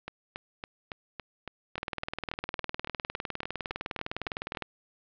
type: two click trains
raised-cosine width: 0.3 ms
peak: -16 / -20 dBFS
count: 57 / 17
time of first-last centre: 1.78-4.623 / 0.08-4.549 s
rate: 19.7 / 3.58 Hz
effects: low-pass 4000 Hz 12 dB/octave